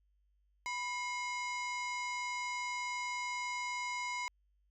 harmonic tone with a mistuned harmonic, 987.8 Hz, B5, in tune, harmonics 1 / 2 / 3 / 4 / 5 / 6 / 7 / 8, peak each -39 / -39 / -54 / -51 / -51 / -54 / -50 / -61 dBFS, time 0.66-4.28 s, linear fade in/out 0 ms, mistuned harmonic 2, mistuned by +140 cents, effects added 50 Hz sine -70 dBFS peak until 4.7 s

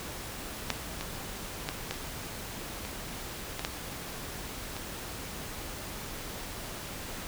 clicks, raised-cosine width 0.2 ms, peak -9 / -17 / -14 / -14 / -25 / -21 / -17 / -12 / -21 dBFS, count 9, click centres 0.703 / 1.01 / 1.689 / 1.91 / 1.941 / 2.851 / 3.594 / 3.649 / 4.766 s, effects pink hiss -40 dBFS RMS until 7.27 s

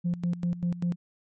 sine tone with tremolo, 174.3 Hz, F3, 3 cents flat, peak -22 dBFS, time 0.04-0.96 s, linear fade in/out 20 ms, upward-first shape square, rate 5.1 Hz, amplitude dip 80%, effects tanh soft clip ceiling -21 dBFS + MP3 32 kbps

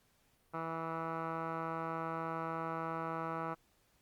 10% pulse tone with low-pass filter, 163.4 Hz, E3, 15 cents flat, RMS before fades -39 dBFS, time 0.53-3.55 s, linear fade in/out 20 ms, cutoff 1400 Hz, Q 6.7, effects pink hiss -72 dBFS RMS until 4.01 s + Opus 48 kbps

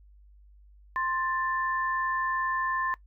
sine tone pair together, 1050 / 1767.3 Hz, C6 / A6, +6 / +7 cents, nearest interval major sixth, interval 901 cents, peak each -28 / -31 dBFS, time 0.96-2.94 s, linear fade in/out 0 ms, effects noise-tail reverb RT60 0.1 s tail -20 dB re dry + added 50 Hz sine -52 dBFS peak until 3.06 s

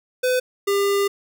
square tone pair in turn, 505 / 400.3 Hz, B4 / G4, +39 / +36 cents, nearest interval major third, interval 403 cents, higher first, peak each -18 / -18 dBFS, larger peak neither, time 0.23-0.4 / 0.67-1.08 s, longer second, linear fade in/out 10 ms, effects none

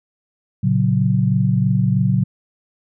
sine chord, F# major, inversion first, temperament just, 115.62 / 138.75 / 185 Hz, A#2 / C#3 / F#3, -14 / +2 / 0 cents, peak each -18 dBFS, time 0.63-2.24 s, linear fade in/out 10 ms, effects none

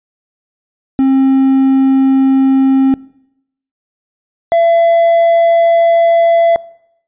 triangle tone pair in turn, 267.2 / 673.3 Hz, C4 / E5, +36 / +36 cents, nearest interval octave + major third, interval 1600 cents, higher second, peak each -5 dBFS, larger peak neither, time 0.99-2.94 / 4.52-6.56 s, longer second, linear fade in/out 0 ms, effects noise-tail reverb RT60 0.8 s tail -22 dB re dry + resampled to 8000 Hz

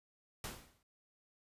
pink noise with exponential decay, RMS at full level -40 dBFS, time 0.44-0.83 s, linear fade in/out 2 ms, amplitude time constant 83 ms, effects resampled to 32000 Hz

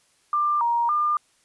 sine tone with pitch steps, 1190 / 941 / 1202 Hz, D6 / A#5 / D6, +22 / +16 / +40 cents, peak -19 dBFS, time 0.33-1.17 s, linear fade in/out 2 ms, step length 280 ms, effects white hiss -63 dBFS RMS until 1.44 s + resampled to 24000 Hz

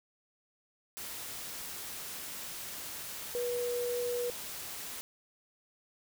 sine tone in noise, 485.3 Hz, B4, 30 cents flat, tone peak -31 dBFS, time 3.35-4.3 s, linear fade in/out 0 ms, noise white, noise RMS -42 dBFS, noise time 0.97-5.01 s, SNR +8 dB, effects none

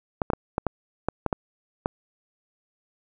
clicks, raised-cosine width 1 ms, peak -9 dBFS, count 9, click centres 0.218 / 0.302 / 0.334 / 0.581 / 0.667 / 1.086 / 1.263 / 1.328 / 1.859 s, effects none

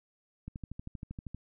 click train, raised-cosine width 5 ms, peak -28 dBFS, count 12, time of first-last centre 0.48-1.346 s, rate 12.7 Hz, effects none

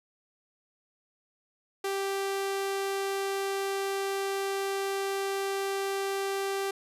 sawtooth tone, 392 Hz, G4, in tune, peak -25 dBFS, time 1.84-6.71 s, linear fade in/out 5 ms, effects resampled to 32000 Hz

